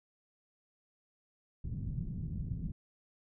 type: low-pass noise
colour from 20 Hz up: white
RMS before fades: -38 dBFS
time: 1.64-2.72 s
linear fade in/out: 5 ms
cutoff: 170 Hz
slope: 24 dB/octave
effects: none